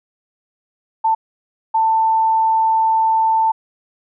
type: tone bursts at uneven times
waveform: sine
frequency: 890 Hz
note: A5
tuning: 20 cents sharp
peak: -12 dBFS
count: 2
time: 1.04-1.15 / 1.74-3.52 s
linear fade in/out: 10 ms
effects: none